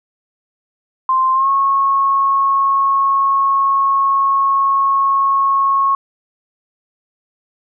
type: tone with pitch glide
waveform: sine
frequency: 1046 to 1095.5 Hz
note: C6 to C#6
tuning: -1 to -21 cents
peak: -11 dBFS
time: 1.09-5.95 s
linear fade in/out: 2 ms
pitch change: +80 cents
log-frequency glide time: 1.33-1.49 s
effects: none